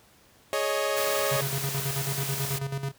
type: chord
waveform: sawtooth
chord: Ab suspended fourth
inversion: none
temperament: equal with one note detuned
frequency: 419.4 / 554.4 / 622.3 Hz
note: Ab4 / Db5 / Eb5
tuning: +17 / 0 / 0 cents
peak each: -28 / -24 / -26 dBFS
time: 0.53-1.41 s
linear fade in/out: 0 ms
type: noise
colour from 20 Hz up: white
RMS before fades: -33 dBFS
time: 0.96-2.59 s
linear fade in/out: 10 ms
type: tone with tremolo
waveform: square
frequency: 137.2 Hz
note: C#3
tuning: 17 cents flat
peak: -28 dBFS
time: 1.31-2.92 s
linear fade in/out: 10 ms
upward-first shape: square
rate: 9.2 Hz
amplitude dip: 65%
effects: pink hiss -58 dBFS RMS until 2.98 s + high-pass 60 Hz 12 dB/octave